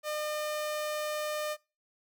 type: tone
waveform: sawtooth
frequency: 605 Hz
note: D#5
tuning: 49 cents flat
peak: -28 dBFS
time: 0.03-1.57 s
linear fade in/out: 50 ms
effects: noise-tail reverb RT60 0.3 s tail -23 dB re dry